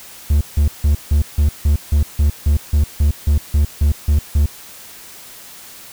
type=tone bursts; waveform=triangle; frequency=73.42 Hz; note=D2; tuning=in tune; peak=-8 dBFS; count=16; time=0.3-4.46 s; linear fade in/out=5 ms; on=110 ms; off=160 ms; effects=white hiss -38 dBFS RMS until 5.92 s